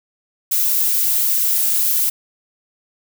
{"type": "noise", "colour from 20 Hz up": "violet", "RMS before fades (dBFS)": -17, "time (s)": [0.51, 2.1], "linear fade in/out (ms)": 10, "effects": []}